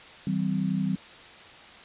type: tone cluster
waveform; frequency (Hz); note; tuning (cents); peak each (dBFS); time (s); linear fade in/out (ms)
sine; 159.8 / 191.2 / 257.6; D#3 / G3 / C4; +47 / -43 / -27; -30 / -26 / -32; 0.27-0.96; 2
effects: white hiss -47 dBFS RMS until 1.84 s + resampled to 8000 Hz